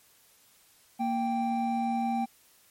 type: tone pair together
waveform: triangle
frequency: 233.1 / 784.1 Hz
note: A#3 / G5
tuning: 0 / 0 cents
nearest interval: octave + major sixth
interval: 2100 cents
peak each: -27 dBFS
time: 0.99-2.26 s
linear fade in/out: 20 ms
effects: white hiss -61 dBFS RMS until 2.7 s + MP3 64 kbps